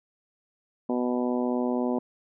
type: harmonic tone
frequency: 123.6 Hz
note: B2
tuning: 2 cents sharp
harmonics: 2 / 3 / 4 / 5 / 6 / 7 / 8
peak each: -26 / -31 / -33 / -34 / -38 / -39 / -40 dBFS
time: 0.89-1.99 s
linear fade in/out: 5 ms
effects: none